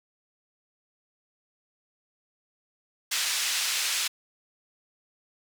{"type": "band-pass noise", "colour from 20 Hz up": "pink", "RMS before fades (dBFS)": -28, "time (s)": [3.11, 4.08], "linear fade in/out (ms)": 10, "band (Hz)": [2400, 9000], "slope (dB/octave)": 12, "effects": []}